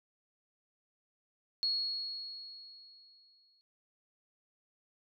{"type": "tone with exponential decay", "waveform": "sine", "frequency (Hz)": 4327, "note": "C#8", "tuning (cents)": -43, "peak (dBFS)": -28, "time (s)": [1.63, 3.61], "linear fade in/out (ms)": 0, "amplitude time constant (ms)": 430, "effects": []}